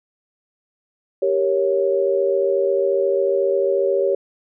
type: chord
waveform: sine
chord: G diminished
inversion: none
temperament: equal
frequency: 392 / 466.2 / 554.4 Hz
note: G4 / Bb4 / Db5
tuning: 0 / 0 / 0 cents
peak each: -19 / -24 / -19 dBFS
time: 1.22-4.15 s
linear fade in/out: 5 ms
effects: none